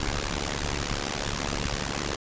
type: noise with amplitude modulation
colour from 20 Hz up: pink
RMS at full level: -25 dBFS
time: 0-2.16 s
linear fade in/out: 5 ms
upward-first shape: sine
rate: 71.4 Hz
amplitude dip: 100%
effects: resampled to 16000 Hz